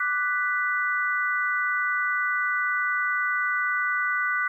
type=tone cluster; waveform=sine; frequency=1176 / 1485 / 1979 Hz; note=D6 / F#6 / B6; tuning=+2 / +6 / +3 cents; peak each=-29 / -25 / -28 dBFS; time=0-4.48 s; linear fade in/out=5 ms; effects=10-bit